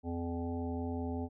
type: harmonic tone with a mistuned harmonic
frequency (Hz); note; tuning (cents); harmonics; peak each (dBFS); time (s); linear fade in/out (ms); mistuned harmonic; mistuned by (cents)
85.1; F2; -44; 1 / 3 / 5 / 7 / 9 / 10; -38 / -37 / -43 / -48 / -46 / -52; 0.03-1.29; 50; 1; -19
effects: none